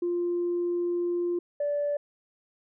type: tone pair in turn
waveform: sine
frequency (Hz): 349.2 / 580.9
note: F4 / D5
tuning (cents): 0 / -19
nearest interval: major sixth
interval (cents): 881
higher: second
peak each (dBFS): -24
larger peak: neither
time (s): 0.02-1.39 / 1.6-1.97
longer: first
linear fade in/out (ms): 5
effects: tanh soft clip ceiling -21 dBFS